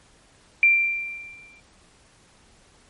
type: tone with exponential decay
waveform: sine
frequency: 2363 Hz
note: D7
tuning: 10 cents sharp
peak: -11 dBFS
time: 0.63-1.6 s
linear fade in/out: 1 ms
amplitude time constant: 210 ms
effects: pink hiss -56 dBFS RMS until 2.89 s + MP3 48 kbps